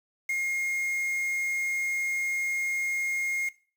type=tone with quantisation; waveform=triangle; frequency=2139 Hz; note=C7; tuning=38 cents sharp; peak=-24 dBFS; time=0.29-3.49 s; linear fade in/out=5 ms; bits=7; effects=noise-tail reverb RT60 0.4 s tail -19 dB re dry